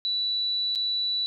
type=tone with dropouts; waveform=sine; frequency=3951 Hz; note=B7; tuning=in tune; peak=-24 dBFS; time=0.05-1.26 s; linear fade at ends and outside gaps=0 ms; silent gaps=0.751-0.757 s; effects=none